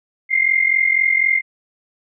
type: tone pair together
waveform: sine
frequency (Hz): 2087 / 2131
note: C7 / C7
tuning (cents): -5 / +31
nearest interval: unison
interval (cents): 36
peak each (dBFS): -16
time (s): 0.29-1.42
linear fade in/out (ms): 50
effects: none